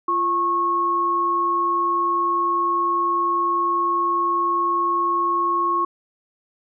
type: tone pair together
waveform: sine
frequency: 344.9 / 1095 Hz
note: F4 / C#6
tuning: -22 / -22 cents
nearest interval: octave + minor sixth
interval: 2000 cents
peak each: -27 / -18 dBFS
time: 0.08-5.85 s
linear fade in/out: 5 ms
effects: none